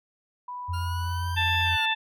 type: tone with pitch glide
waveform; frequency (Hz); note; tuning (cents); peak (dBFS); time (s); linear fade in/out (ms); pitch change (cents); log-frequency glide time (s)
sine; 987.8 to 981.5; B5 to B5; 0 to -11; -33; 0.48-1.35; 5; -11; 0.61-1.17
type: tone with vibrato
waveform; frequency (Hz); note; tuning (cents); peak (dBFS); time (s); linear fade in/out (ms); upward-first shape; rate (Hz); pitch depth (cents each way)
sine; 87.3; F2; 0; -27; 0.68-1.77; 20; triangle; 7.5; 12
type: exponential two-way sweep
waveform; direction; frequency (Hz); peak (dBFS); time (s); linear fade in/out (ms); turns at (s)
20% pulse; up then down; 1396.9 to 1656 to 1396.9; -33; 0.73-1.86; 10; 1.6
type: harmonic tone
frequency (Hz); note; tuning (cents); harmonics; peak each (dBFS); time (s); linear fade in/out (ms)
884; A5; +8; 1 / 2 / 3 / 4; -28 / -28 / -28 / -28; 1.36-1.95; 20
effects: none